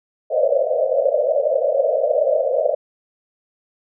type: band-pass noise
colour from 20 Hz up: pink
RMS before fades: -18 dBFS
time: 0.3-2.75 s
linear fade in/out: 10 ms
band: 500 to 650 Hz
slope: 96 dB/octave
effects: none